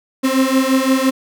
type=beating tone pair; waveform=35% pulse; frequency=261.2 / 267 Hz; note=C4 / C4; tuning=-3 / +35 cents; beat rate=5.8 Hz; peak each=-14 dBFS; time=0.23-1.11 s; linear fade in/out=20 ms; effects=none